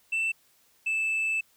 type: tone pair in turn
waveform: sine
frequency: 2666 / 2632 Hz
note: E7 / E7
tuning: +19 / -3 cents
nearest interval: unison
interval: 22 cents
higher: first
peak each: -22 dBFS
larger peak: neither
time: 0.12-0.32 / 0.86-1.41 s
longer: second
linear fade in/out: 10 ms
effects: tanh soft clip ceiling -24 dBFS + white hiss -64 dBFS RMS until 1.56 s